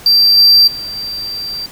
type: tone with level steps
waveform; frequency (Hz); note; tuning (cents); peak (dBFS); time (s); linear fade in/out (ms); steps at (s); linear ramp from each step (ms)
triangle; 4699; D8; 0; -5 / -3 / -21 / -19; 0.06-1.66; 2; 0.37 / 0.67 / 0.96; 10
effects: pink hiss -36 dBFS RMS until 1.71 s